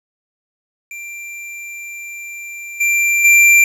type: tone with level steps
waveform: square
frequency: 2364 Hz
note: D7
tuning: 11 cents sharp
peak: -28 / -13 / -7 dBFS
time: 0.91-3.64 s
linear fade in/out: 2 ms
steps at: 2.8 / 3.24 s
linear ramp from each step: 10 ms
effects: low-pass 12000 Hz 12 dB/octave + 8-bit